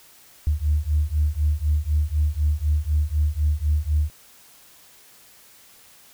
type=beating tone pair; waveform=sine; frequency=73.42 / 77.42 Hz; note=D2 / D#2; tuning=0 / -8 cents; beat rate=4 Hz; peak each=-21 dBFS; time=0.47-4.1 s; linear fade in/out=0 ms; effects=tanh soft clip ceiling -11 dBFS + white hiss -51 dBFS RMS until 6.13 s